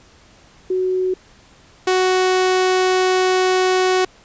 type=tone pair in turn; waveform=sine / sawtooth; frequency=370.9 / 370.9 Hz; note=F#4 / F#4; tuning=+4 / +4 cents; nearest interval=unison; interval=0 cents; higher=neither; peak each=-16 / -10 dBFS; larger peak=second; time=0.7-1.14 / 1.87-4.05 s; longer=second; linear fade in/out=5 ms; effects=pink hiss -49 dBFS RMS until 4.24 s + resampled to 16000 Hz